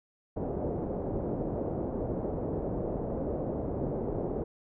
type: low-pass noise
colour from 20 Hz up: white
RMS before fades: -33 dBFS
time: 0.36-4.44 s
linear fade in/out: 10 ms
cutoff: 570 Hz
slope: 24 dB/octave
effects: none